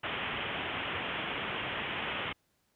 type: low-pass noise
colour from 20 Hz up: white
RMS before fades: -36 dBFS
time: 0.03-2.33 s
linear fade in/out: 10 ms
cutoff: 3300 Hz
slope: 96 dB/octave
effects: pink hiss -74 dBFS RMS until 2.75 s + high-pass 60 Hz 12 dB/octave